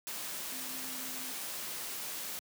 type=tone in noise; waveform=sine; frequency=258.2 Hz; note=C4; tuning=23 cents flat; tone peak=-50 dBFS; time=0.52-1.32 s; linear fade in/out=0 ms; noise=white; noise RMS=-40 dBFS; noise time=0.07-2.39 s; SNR=-13 dB; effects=high-pass 150 Hz 12 dB/octave